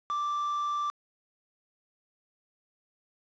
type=tone; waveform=triangle; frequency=1174.7 Hz; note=D6; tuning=in tune; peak=-26 dBFS; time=0.1-0.9 s; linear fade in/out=0 ms; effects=resampled to 16000 Hz + 9-bit